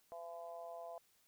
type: harmonic tone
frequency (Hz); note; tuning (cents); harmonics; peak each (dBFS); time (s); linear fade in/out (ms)
169.2; E3; +45; 3 / 4 / 5 / 6; -54 / -47 / -58 / -57; 0.12-0.98; 0
effects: white hiss -73 dBFS RMS until 1.27 s